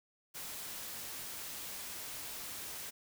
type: noise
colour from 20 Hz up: white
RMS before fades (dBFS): -44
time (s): 0.34-2.91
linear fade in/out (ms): 20
effects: none